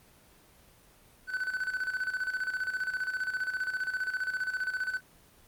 triangle tone with tremolo, 1510 Hz, F#6, 35 cents sharp, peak -26 dBFS, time 1.27-5.01 s, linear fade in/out 50 ms, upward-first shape square, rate 15 Hz, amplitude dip 65%, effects pink hiss -59 dBFS RMS until 5.47 s + Opus 24 kbps

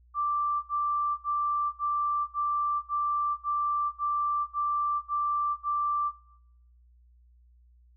sine tone bursts, 1174.7 Hz, D6, in tune, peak -25 dBFS, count 11, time 0.14-6.12 s, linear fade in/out 50 ms, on 490 ms, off 59 ms, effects noise-tail reverb RT60 0.8 s tail -19 dB re dry + added 60 Hz sine -56 dBFS peak until 7.96 s

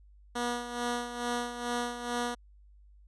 10% pulse tone with tremolo, 241.2 Hz, B3, 41 cents flat, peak -21 dBFS, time 0.35-2.35 s, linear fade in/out 10 ms, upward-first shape sine, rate 2.3 Hz, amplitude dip 65%, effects added 50 Hz sine -54 dBFS peak until 3.07 s + resampled to 24000 Hz

